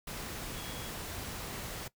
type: tone in noise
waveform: sine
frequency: 3322 Hz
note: G#7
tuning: in tune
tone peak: -49 dBFS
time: 0.56-0.89 s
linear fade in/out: 5 ms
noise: pink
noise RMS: -41 dBFS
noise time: 0.07-1.88 s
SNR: -11 dB
effects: noise-tail reverb RT60 0.1 s tail -19 dB re dry